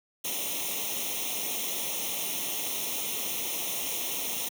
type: noise with comb filter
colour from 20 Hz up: white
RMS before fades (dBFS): -32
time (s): 0.24-4.49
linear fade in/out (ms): 10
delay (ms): 0.32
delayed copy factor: +0.85
effects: high-pass 200 Hz 12 dB/octave